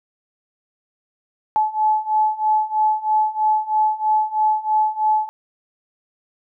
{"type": "beating tone pair", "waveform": "sine", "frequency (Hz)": [859, 862.1], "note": ["A5", "A5"], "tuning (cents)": [-42, -36], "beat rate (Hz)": 3.1, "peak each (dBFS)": [-20, -18], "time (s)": [1.56, 5.29], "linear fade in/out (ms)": 0, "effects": []}